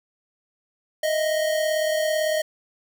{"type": "tone pair together", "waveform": "square", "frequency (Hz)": [622, 659.9], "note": ["D#5", "E5"], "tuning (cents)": [-1, 2], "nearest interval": "minor second", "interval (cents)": 103, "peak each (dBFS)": [-22, -30], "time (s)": [1.03, 2.42], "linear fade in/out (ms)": 5, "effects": []}